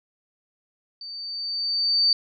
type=tone with level ramp; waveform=sine; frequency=4592 Hz; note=D8; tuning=40 cents flat; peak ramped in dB=-35 to -15 dBFS; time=1.01-2.13 s; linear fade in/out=2 ms; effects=none